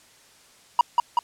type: tone with echo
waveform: triangle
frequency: 957 Hz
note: A#5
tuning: 45 cents sharp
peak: -10 dBFS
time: 0.79-0.81 s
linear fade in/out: 2 ms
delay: 190 ms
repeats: 2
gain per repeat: -2 dB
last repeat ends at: 1.19 s
effects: white hiss -54 dBFS RMS until 1.23 s + low-pass 9000 Hz 12 dB/octave